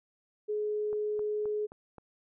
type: tone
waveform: sine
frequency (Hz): 421.8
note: G#4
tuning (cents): +27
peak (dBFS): -29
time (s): 0.48-1.67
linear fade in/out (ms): 20
type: click train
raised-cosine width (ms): 1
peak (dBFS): -33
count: 5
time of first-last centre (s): 0.93-1.983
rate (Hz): 3.8
effects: none